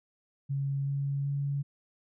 sine tone with pitch steps, 138.59 / 139.8 / 141.01 Hz, C#3 / C#3 / C#3, 0 / +15 / +30 cents, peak -28 dBFS, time 0.49-1.63 s, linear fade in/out 20 ms, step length 380 ms, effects none

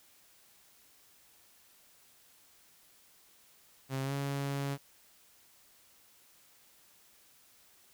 sawtooth tone with pitch glide, 134.1 to 139.71 Hz, C3 to C#3, +43 to +14 cents, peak -29 dBFS, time 3.89-4.78 s, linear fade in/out 50 ms, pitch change +71 cents, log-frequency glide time 4.03-4.13 s, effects white hiss -63 dBFS RMS until 7.93 s

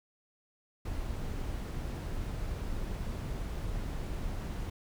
brown noise, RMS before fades -36 dBFS, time 0.85-4.7 s, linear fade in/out 5 ms, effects none

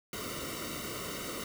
pink noise with comb filter, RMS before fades -39 dBFS, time 0.13-1.44 s, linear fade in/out 2 ms, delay 1.2 ms, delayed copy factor -1, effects none

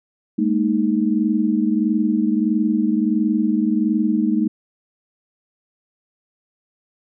sine chord, Ab suspended second, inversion none, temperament equal with one note detuned, 207.7 / 229.2 / 311.1 Hz, Ab3 / Bb3 / Eb4, 0 / -29 / 0 cents, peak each -20 dBFS, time 0.38-4.48 s, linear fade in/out 10 ms, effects none

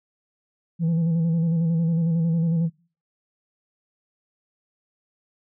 sine tone with vibrato, 165.6 Hz, E3, 8 cents sharp, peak -16 dBFS, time 0.79-2.7 s, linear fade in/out 50 ms, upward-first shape square, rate 11 Hz, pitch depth 41 cents each way, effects noise-tail reverb RT60 0.4 s tail -24 dB re dry + tanh soft clip ceiling -18 dBFS

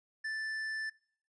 sine tone with tanh clipping, 1760 Hz, A6, in tune, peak -36 dBFS, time 0.24-0.9 s, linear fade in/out 10 ms, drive 8 dB, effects noise-tail reverb RT60 0.6 s tail -24 dB re dry + resampled to 22050 Hz

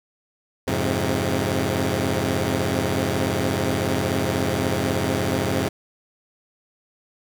10% pulse chord, F minor, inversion none, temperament equal with one note detuned, 87.31 / 103.83 / 133.1 Hz, F2 / Ab2 / C3, 0 / 0 / +30 cents, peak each -17 dBFS, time 0.67-5.69 s, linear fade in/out 10 ms, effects none

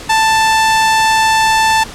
sawtooth tone, 883 Hz, A5, 6 cents sharp, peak -5 dBFS, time 0.09-1.84 s, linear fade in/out 10 ms, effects pink hiss -30 dBFS RMS until 1.94 s + low-pass 9000 Hz 12 dB/octave

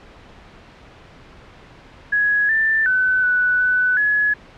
sine tone with pitch steps, 1672 / 1775 / 1511 / 1484 / 1496 / 1692 Hz, G#6 / A6 / F#6 / F#6 / F#6 / G#6, +11 / +15 / +36 / +5 / +19 / +32 cents, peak -14 dBFS, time 2.12-4.34 s, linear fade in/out 10 ms, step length 370 ms, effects pink hiss -44 dBFS RMS until 4.57 s + low-pass 3000 Hz 12 dB/octave

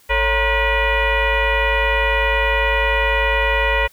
sine tone with frequency modulation, 944 Hz, A#5, 22 cents sharp, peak -14 dBFS, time 0.09-3.88 s, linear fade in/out 20 ms, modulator 499 Hz, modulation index 3.3, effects white hiss -52 dBFS RMS until 3.92 s

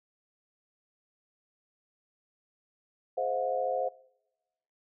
sine tone cluster, 423.5 / 520 / 646 / 720 Hz, G#4 / C5 / E5 / F#5, +34 / -11 / -35 / -47 cents, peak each -40 / -31 / -34 / -32 dBFS, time 3.17-3.89 s, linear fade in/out 10 ms, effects noise-tail reverb RT60 1.0 s tail -24 dB re dry

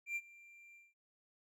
triangle tone with ADSR envelope, 2371 Hz, D7, 16 cents sharp, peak -33 dBFS, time 0.06-0.94 s, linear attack 99 ms, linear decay 47 ms, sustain -22 dB, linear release 190 ms, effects none

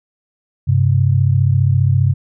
sine tone pair together, 98 / 132.88 Hz, G2 / C3, 0 / +27 cents, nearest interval perfect fourth, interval 527 cents, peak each -13 dBFS, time 0.67-2.14 s, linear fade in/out 20 ms, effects none

